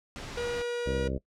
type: noise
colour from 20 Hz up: pink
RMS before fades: -40 dBFS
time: 0.16-0.62 s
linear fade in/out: 0 ms
type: tone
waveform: 45% pulse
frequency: 480 Hz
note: B4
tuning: 49 cents flat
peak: -30 dBFS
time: 0.37-1.08 s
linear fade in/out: 5 ms
type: harmonic tone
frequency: 66 Hz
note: C2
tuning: 16 cents sharp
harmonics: 1 / 2 / 3 / 4 / 5 / 6 / 7 / 8 / 9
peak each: -33 / -36 / -38 / -39 / -40 / -41 / -41 / -42 / -43 dBFS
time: 0.86-1.18 s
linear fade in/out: 5 ms
effects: noise-tail reverb RT60 0.1 s tail -19 dB re dry + low-pass 6000 Hz 12 dB/octave